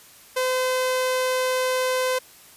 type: tone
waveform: sawtooth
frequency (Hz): 512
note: C5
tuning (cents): -38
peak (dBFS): -17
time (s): 0.36-2.19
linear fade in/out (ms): 10
effects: white hiss -49 dBFS RMS until 2.56 s + resampled to 32000 Hz